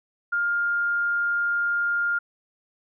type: tone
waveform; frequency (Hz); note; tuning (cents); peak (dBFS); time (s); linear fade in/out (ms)
sine; 1407; F6; +12; -21; 0.32-2.19; 10
effects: none